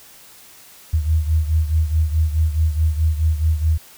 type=beating tone pair; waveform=sine; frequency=77.78 / 82.48 Hz; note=D#2 / E2; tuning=0 / +2 cents; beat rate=4.7 Hz; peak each=-16 / -21 dBFS; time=0.93-3.78 s; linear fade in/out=10 ms; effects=white hiss -45 dBFS RMS until 3.97 s